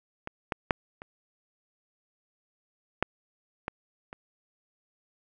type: clicks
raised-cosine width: 0.5 ms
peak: -20 / -13 / -7 / -26 / -8 / -16 / -25 dBFS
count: 7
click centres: 0.274 / 0.522 / 0.708 / 1.019 / 3.026 / 3.681 / 4.129 s
effects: none